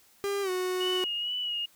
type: tone with pitch glide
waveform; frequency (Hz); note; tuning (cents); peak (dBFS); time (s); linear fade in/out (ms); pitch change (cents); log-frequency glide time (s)
45% pulse; 400.6 to 367.4; G4 to F#4; +38 to -12; -28; 0.24-1.04; 0; -150; 0.42-0.5
type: tone with vibrato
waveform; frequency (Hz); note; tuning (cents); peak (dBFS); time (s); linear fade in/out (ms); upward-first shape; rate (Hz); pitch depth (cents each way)
sine; 2911; F#7; -29; -29; 0.8-1.66; 10; sine; 2.2; 39
effects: white hiss -61 dBFS RMS until 1.75 s